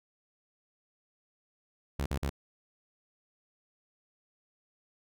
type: tone bursts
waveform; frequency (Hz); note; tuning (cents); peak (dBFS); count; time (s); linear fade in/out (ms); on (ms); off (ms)
sawtooth; 69.3; C#2; 0; -26; 3; 1.99-2.296; 5; 70; 48
effects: none